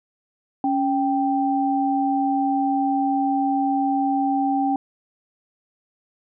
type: tone pair together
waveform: sine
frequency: 277.2 / 784 Hz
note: C#4 / G5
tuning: 0 / 0 cents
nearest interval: octave + tritone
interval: 1800 cents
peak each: -21 dBFS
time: 0.64-4.76 s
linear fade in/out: 2 ms
effects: none